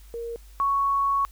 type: tone pair in turn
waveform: sine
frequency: 466.2 / 1111.1 Hz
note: A#4 / C#6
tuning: 0 / +4 cents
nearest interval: octave + minor third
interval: 1504 cents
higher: second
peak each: -30 / -20 dBFS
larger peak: second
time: 0.14-0.36 / 0.6-1.25 s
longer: second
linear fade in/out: 0 ms
effects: added 50 Hz sine -45 dBFS peak until 1.31 s + white hiss -57 dBFS RMS until 1.31 s